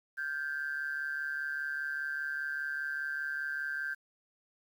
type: tone with amplitude modulation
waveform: sine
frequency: 1568 Hz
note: G6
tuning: in tune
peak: -29 dBFS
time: 0.17-3.95 s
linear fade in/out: 20 ms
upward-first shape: sine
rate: 145 Hz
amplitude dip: 75%
effects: tanh soft clip ceiling -26 dBFS + 10-bit